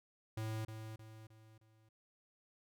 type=tone with echo; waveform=square; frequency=110 Hz; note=A2; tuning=in tune; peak=-39 dBFS; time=0.37-0.65 s; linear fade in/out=5 ms; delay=310 ms; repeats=4; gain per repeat=-7 dB; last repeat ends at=1.89 s; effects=none